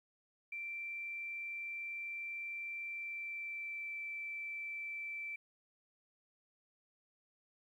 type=tone with pitch glide; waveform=sine; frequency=2349 to 2330 Hz; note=D7 to D7; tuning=0 to -14 cents; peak=-40 dBFS; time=0.52-5.36 s; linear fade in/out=5 ms; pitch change=-14 cents; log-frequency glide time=2.83-3.98 s; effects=12-bit